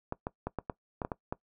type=clicks; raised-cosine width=1 ms; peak=-19 dBFS; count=9; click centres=0.124 / 0.269 / 0.47 / 0.587 / 0.698 / 1.018 / 1.049 / 1.118 / 1.325 s; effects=noise-tail reverb RT60 0.1 s tail -20 dB re dry